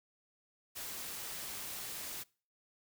white noise, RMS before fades -43 dBFS, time 0.75-2.24 s, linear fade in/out 20 ms, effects noise-tail reverb RT60 0.4 s tail -24 dB re dry

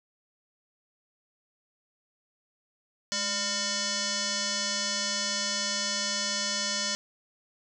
sine tone with frequency modulation, 594 Hz, D5, 20 cents sharp, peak -27 dBFS, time 3.12-6.95 s, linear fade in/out 0 ms, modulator 803 Hz, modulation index 7.8, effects none

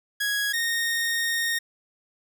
sawtooth tone pair in turn, 1661.2 / 1851.2 Hz, G#6 / A#6, 0 / -13 cents, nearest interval major second, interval 187 cents, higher second, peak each -20 dBFS, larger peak neither, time 0.2-0.53 / 0.53-1.59 s, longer second, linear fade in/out 10 ms, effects none

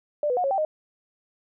sine tone with pitch steps, 592 / 496.5 / 723 / 549 / 778 / 618 Hz, D5 / B4 / F#5 / C#5 / G5 / D#5, +14 / +9 / -40 / -17 / -13 / -12 cents, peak -21 dBFS, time 0.23-0.65 s, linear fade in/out 2 ms, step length 70 ms, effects none

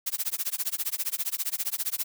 blue noise with tremolo, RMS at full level -27 dBFS, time 0.06-2.04 s, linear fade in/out 10 ms, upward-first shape sine, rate 15 Hz, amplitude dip 100%, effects none

